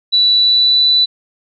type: tone with pitch glide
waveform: sine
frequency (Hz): 3951 to 3976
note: B7 to B7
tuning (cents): 0 to +11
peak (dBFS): -8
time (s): 0.12-1.06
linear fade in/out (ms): 20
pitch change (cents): +11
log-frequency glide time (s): 0.34-0.86
effects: none